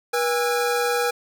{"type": "tone cluster", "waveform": "square", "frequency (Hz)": [483.1, 812, 1328, 1645], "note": ["B4", "G#5", "E6", "G#6"], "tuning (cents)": [-38, -39, 12, -17], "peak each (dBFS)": [-23, -27, -30, -31], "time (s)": [0.13, 1.11], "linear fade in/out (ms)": 10, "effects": []}